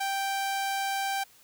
sawtooth tone, 784 Hz, G5, in tune, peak -24 dBFS, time 0-1.24 s, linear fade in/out 10 ms, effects white hiss -58 dBFS RMS until 1.43 s

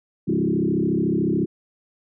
sine tone with frequency modulation, 261.6 Hz, C4, in tune, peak -18 dBFS, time 0.27-1.46 s, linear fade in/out 20 ms, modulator 33.9 Hz, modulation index 3.3, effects none

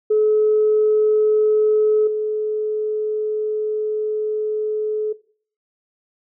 sine tone with level steps, 428.3 Hz, A4, 47 cents flat, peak -12 / -19 dBFS, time 0.1-5.13 s, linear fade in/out 10 ms, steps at 2.07 s, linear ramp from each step 5 ms, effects noise-tail reverb RT60 0.5 s tail -19 dB re dry + tanh soft clip ceiling -8 dBFS

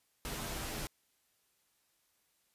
pink noise with comb filter, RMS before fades -40 dBFS, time 0.25-0.87 s, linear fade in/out 0 ms, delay 11 ms, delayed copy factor -0.55, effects white hiss -75 dBFS RMS until 2.54 s + resampled to 32000 Hz

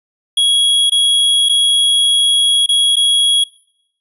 square tone with dropouts, 3322 Hz, G#7, in tune, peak -10 dBFS, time 0.37-3.44 s, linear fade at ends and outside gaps 5 ms, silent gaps 0.898-0.919 / 1.488-1.494 / 2.662-2.689 / 2.958-2.966 s, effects noise-tail reverb RT60 0.8 s tail -24 dB re dry + resampled to 24000 Hz

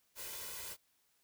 white noise with comb filter, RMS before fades -45 dBFS, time 0.15-0.77 s, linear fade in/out 50 ms, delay 2 ms, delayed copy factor +0.65, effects white hiss -75 dBFS RMS until 1.23 s

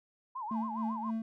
sine tone with vibrato, 947 Hz, A#5, 27 cents sharp, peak -36 dBFS, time 0.35-1.11 s, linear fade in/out 10 ms, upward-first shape sine, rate 7.3 Hz, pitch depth 220 cents each way
triangle tone with tremolo, 223.9 Hz, A3, 30 cents sharp, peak -29 dBFS, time 0.51-1.22 s, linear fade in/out 2 ms, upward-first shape sine, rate 3.6 Hz, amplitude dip 65%
effects none

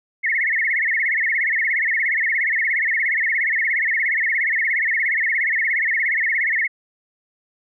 sine tone with vibrato, 1975.5 Hz, B6, in tune, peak -17 dBFS, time 0.23-6.68 s, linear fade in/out 20 ms, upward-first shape sine, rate 17 Hz, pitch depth 190 cents each way, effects none

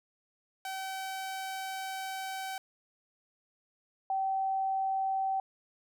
sawtooth / sine tone pair in turn, 766 / 770.9 Hz, G5 / G5, -40 / -29 cents, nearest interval unison, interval 11 cents, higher second, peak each -32 / -28 dBFS, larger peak second, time 0.65-2.58 / 4.1-5.4 s, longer first, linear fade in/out 2 ms, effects none

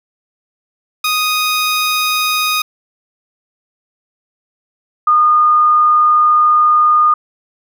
15% pulse / sine tone pair in turn, 1244.5 / 1222.4 Hz, D#6 / D#6, 0 / -31 cents, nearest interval unison, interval 31 cents, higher first, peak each -7 dBFS, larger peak neither, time 1.04-2.62 / 5.07-7.14 s, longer second, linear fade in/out 5 ms, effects none

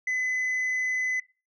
sine tone, 2017 Hz, B6, 36 cents sharp, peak -22 dBFS, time 0.07-1.2 s, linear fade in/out 5 ms, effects noise-tail reverb RT60 0.3 s tail -21 dB re dry + tanh soft clip ceiling -24 dBFS

